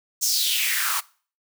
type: noise with high-pass filter sweep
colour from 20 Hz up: white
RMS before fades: -23 dBFS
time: 0.21-1.01 s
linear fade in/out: 20 ms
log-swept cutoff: 6400 to 1000 Hz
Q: 4.1
effects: noise-tail reverb RT60 0.4 s tail -21 dB re dry